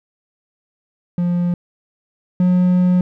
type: tone pair in turn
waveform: triangle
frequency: 175.4 / 180.64 Hz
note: F3 / F#3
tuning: +8 / -41 cents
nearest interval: minor second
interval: 51 cents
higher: second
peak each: -13 / -9 dBFS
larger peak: second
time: 1.18-1.54 / 2.4-3.01 s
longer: second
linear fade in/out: 2 ms
effects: none